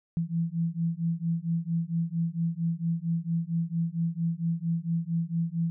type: beating tone pair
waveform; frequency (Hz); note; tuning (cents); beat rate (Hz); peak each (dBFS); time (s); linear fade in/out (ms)
sine; 164.81 / 169.21; E3 / E3; 0 / +46; 4.4; -29; 0.17-5.7; 0
effects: none